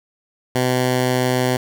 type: tone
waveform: 10% pulse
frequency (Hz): 126.7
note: B2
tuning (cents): +45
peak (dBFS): -8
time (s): 0.55-1.57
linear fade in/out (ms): 5
effects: none